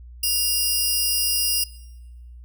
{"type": "tone pair together", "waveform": "10% pulse", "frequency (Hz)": [2800, 4989], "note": ["F7", "D#8"], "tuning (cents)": [4, 4], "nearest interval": "minor seventh", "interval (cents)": 1000, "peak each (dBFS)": -15, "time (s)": [0.23, 1.64], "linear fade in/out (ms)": 5, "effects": ["noise-tail reverb RT60 1.0 s tail -20 dB re dry", "added 60 Hz sine -39 dBFS peak until 2.44 s"]}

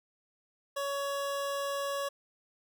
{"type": "tone", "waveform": "25% pulse", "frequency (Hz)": 560, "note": "C#5", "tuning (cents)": 18, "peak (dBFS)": -28, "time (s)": [0.76, 2.09], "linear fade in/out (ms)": 10, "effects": []}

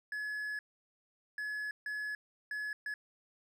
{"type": "tone bursts at uneven times", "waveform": "triangle", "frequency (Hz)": 1700, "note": "G#6", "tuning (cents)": 40, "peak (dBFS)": -34, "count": 5, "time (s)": [[0.12, 0.59], [1.38, 1.71], [1.86, 2.15], [2.51, 2.73], [2.86, 2.94]], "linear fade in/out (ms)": 2, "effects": []}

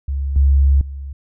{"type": "tone with level steps", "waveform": "sine", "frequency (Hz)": 69, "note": "C#2", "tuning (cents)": -7, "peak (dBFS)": [-18, -9, -26], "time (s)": [0.08, 1.13], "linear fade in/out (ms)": 5, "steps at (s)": [0.36, 0.81], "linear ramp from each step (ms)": 2, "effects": []}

